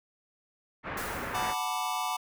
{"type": "low-pass noise", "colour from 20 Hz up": "white", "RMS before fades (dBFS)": -36, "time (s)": [0.83, 1.55], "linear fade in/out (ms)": 50, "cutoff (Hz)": 1900, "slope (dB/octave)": 24}
{"type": "noise with exponential decay", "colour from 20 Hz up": "white", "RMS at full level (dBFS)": -39, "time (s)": [0.97, 2.12], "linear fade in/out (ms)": 5, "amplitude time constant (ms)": 250}
{"type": "chord", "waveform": "square", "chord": "B minor seventh", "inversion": "second", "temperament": "equal", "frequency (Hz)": [740, 880, 987.8, 1174.7], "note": ["F#5", "A5", "B5", "D6"], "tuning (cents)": [0, 0, 0, 0], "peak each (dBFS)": -36, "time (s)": [1.34, 2.17], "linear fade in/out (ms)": 10}
{"effects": []}